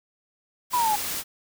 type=noise; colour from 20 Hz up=white; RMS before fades=-30 dBFS; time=0.7-1.24 s; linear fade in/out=50 ms
type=exponential sweep; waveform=sine; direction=down; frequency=1010 to 819 Hz; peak=-20 dBFS; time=0.73-0.96 s; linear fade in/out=10 ms
effects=none